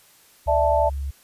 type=tone; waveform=sine; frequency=69.3 Hz; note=C#2; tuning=in tune; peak=-25 dBFS; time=0.46-1.11 s; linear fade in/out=10 ms
type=chord; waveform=sine; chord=D suspended second; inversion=none; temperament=equal; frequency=587.3 / 659.3 / 880 Hz; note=D5 / E5 / A5; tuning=0 / 0 / 0 cents; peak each=-21 dBFS; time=0.47-0.9 s; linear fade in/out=20 ms
effects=white hiss -54 dBFS RMS until 1.23 s + resampled to 32000 Hz